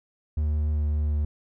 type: tone with pitch glide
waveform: triangle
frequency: 75.6 to 74.73 Hz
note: D#2 to D2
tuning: -49 to +31 cents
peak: -20 dBFS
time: 0.37-1.25 s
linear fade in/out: 5 ms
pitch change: -20 cents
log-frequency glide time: 0.74-0.85 s
effects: none